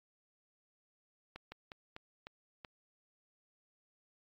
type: slowing click train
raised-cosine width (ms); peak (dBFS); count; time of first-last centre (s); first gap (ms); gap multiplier
0.3; -30; 6; 1.36-2.648; 160; 1.24
effects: AAC 32 kbps